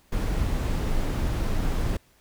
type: noise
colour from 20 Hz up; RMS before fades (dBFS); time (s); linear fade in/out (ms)
brown; -25; 0.12-1.97; 5
effects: pink hiss -61 dBFS RMS until 2.2 s